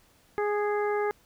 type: harmonic tone with a mistuned harmonic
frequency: 415.3 Hz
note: G#4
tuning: in tune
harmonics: 1 / 2 / 3 / 4 / 5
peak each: -26 / -32 / -36 / -38 / -40 dBFS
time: 0.38-1.11 s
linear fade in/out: 0 ms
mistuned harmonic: 3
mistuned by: -16 cents
effects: pink hiss -62 dBFS RMS until 1.25 s